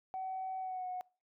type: tone with pitch glide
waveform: sine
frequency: 756 to 732.4 Hz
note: F#5 to F#5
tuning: +37 to -18 cents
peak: -36 dBFS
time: 0.14-1.01 s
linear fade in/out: 0 ms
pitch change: -55 cents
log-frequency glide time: 0.59-0.88 s
effects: noise-tail reverb RT60 0.4 s tail -26 dB re dry + tanh soft clip ceiling -32 dBFS